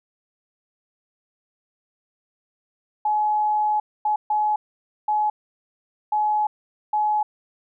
sine tone bursts at uneven times, 847 Hz, G#5, 34 cents sharp, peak -18 dBFS, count 6, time 3.05-3.8 / 4.05-4.16 / 4.3-4.56 / 5.08-5.3 / 6.12-6.47 / 6.93-7.23 s, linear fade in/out 5 ms, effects none

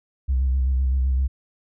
sine tone with vibrato, 65.41 Hz, C2, in tune, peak -16 dBFS, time 0.28-1.28 s, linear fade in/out 20 ms, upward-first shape square, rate 7.8 Hz, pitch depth 39 cents each way, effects tanh soft clip ceiling -15 dBFS

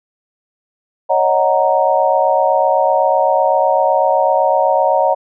sine chord, D# minor seventh, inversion third, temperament equal, 554.4 / 622.3 / 740 / 932.3 Hz, C#5 / D#5 / F#5 / A#5, 0 / 0 / 0 / 0 cents, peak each -16 dBFS, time 1.09-5.15 s, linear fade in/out 20 ms, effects none

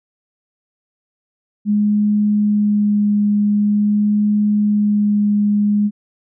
sine tone with vibrato, 207.7 Hz, G#3, in tune, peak -12 dBFS, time 1.65-5.91 s, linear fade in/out 50 ms, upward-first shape sine, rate 0.46 Hz, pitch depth 9 cents each way, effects none

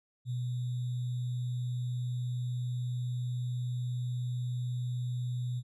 sine tone with sample-and-hold, 123.47 Hz, B2, in tune, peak -31 dBFS, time 0.25-5.63 s, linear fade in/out 50 ms, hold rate 3675 Hz, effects resampled to 24000 Hz

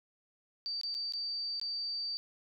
sine tone with dropouts, 4631 Hz, D8, 25 cents flat, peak -34 dBFS, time 0.66-2.17 s, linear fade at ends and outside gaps 0 ms, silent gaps 0.813-0.834 / 0.943-0.949 / 1.123-1.136 / 1.598-1.614 s, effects none

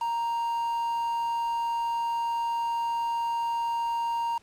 triangle tone with quantisation, 932.3 Hz, A#5, in tune, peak -24 dBFS, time 0.01-4.38 s, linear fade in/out 5 ms, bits 7, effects pink hiss -60 dBFS RMS until 4.42 s + low-pass 8000 Hz 12 dB/octave

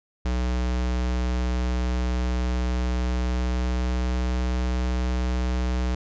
square tone with pitch glide, 61.74 to 62.13 Hz, B1 to B1, 0 to +11 cents, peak -23 dBFS, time 0.25-5.95 s, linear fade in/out 5 ms, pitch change +11 cents, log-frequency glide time 3.13-4.21 s, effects resampled to 16000 Hz

